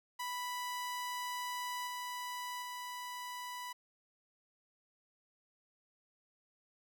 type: tone with level steps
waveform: sawtooth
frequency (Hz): 987.8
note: B5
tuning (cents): 0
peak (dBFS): -34 / -36 / -38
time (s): 0.19-3.73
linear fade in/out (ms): 10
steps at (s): 1.87 / 2.62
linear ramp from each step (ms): 2
effects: none